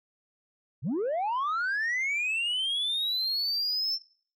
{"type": "linear sweep", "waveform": "sine", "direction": "up", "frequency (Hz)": [100.3, 5390], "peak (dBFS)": -24, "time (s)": [0.82, 3.99], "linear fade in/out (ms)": 50, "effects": ["noise-tail reverb RT60 0.5 s tail -23 dB re dry", "tanh soft clip ceiling -25 dBFS"]}